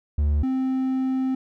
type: tone pair in turn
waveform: triangle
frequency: 73.42 / 261.6 Hz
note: D2 / C4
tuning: 0 / 0 cents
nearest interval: octave + minor seventh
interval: 2200 cents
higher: second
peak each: -16 / -19 dBFS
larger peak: first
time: 0.18-0.43 / 0.43-1.35 s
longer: second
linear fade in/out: 5 ms
effects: none